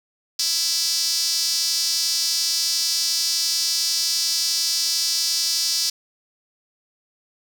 sawtooth tone with high-pass filter, 331.4 Hz, E4, 9 cents sharp, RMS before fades -22 dBFS, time 0.39-5.9 s, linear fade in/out 5 ms, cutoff 5000 Hz, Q 4.7, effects none

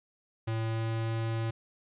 square tone with pitch glide, 112.5 to 113.28 Hz, A2 to A#2, +39 to -49 cents, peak -30 dBFS, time 0.47-1.51 s, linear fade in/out 10 ms, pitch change +12 cents, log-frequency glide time 0.61-1.18 s, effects resampled to 8000 Hz + 11-bit

